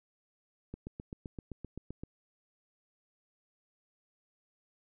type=click train; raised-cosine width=3 ms; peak=-28 dBFS; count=11; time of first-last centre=0.74-2.035 s; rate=7.72 Hz; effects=none